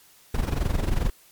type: noise with amplitude modulation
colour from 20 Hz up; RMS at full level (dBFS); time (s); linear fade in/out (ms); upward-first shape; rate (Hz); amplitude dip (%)
brown; -20; 0.34-1.1; 5; sine; 22.5; 75
effects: white hiss -55 dBFS RMS until 1.31 s + MP3 96 kbps